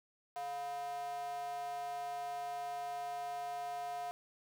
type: tone with high-pass filter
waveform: square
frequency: 141.5 Hz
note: C#3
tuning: 36 cents sharp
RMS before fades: -41 dBFS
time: 0.36-4.11 s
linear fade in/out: 0 ms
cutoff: 730 Hz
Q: 6.9
effects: none